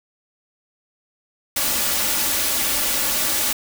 white noise with comb filter, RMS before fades -21 dBFS, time 1.56-3.53 s, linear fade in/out 5 ms, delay 3.5 ms, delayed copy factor +0.5, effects none

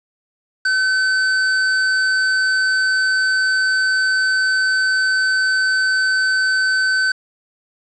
square tone, 1526 Hz, G6, 47 cents flat, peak -15 dBFS, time 0.65-7.12 s, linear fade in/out 5 ms, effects resampled to 16000 Hz + 7-bit

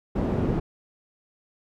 white low-pass noise, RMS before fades -25 dBFS, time 0.15-0.6 s, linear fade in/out 10 ms, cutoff 330 Hz, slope 12 dB/octave, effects none

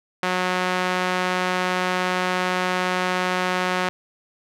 sawtooth tone with band-pass filter, 182.6 Hz, F#3, 23 cents flat, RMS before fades -23 dBFS, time 0.23-3.89 s, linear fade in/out 0 ms, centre 1600 Hz, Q 0.68, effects none

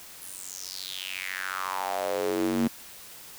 square tone with high-pass filter sweep, 47 Hz, F#1, 28 cents sharp, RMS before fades -31 dBFS, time 0.21-2.68 s, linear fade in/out 10 ms, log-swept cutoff 11000 to 220 Hz, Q 4.9, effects white hiss -46 dBFS RMS until 3.38 s

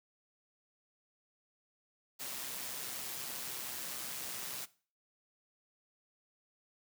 white noise with amplitude modulation, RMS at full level -40 dBFS, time 2.19-4.66 s, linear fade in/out 20 ms, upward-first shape sine, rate 130 Hz, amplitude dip 40%, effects noise-tail reverb RT60 0.4 s tail -19 dB re dry + high-pass 100 Hz 12 dB/octave

